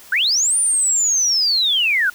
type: linear two-way sweep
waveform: sine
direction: up then down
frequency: 1396 to 9397 to 1396 Hz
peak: -14 dBFS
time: 0.12-2.1 s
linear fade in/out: 5 ms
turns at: 0.58 s
effects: white hiss -43 dBFS RMS until 2.14 s